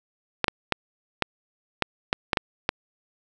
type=clicks; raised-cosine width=0.3 ms; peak=-4 dBFS; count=9; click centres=0.443 / 0.482 / 0.723 / 1.223 / 1.823 / 2.129 / 2.332 / 2.372 / 2.691 s; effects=none